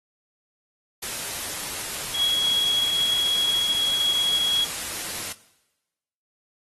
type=tone in noise; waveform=sine; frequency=3322 Hz; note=G#7; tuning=in tune; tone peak=-20 dBFS; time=2.14-4.65 s; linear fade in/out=10 ms; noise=white; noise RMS=-31 dBFS; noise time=1.02-5.33 s; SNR=+8 dB; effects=noise-tail reverb RT60 1.0 s tail -18 dB re dry + AAC 32 kbps